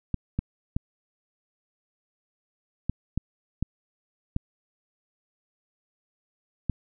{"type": "clicks", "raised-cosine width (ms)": 5, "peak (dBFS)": -13, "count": 8, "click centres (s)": [0.143, 0.39, 0.765, 2.896, 3.176, 3.626, 4.364, 6.697], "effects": []}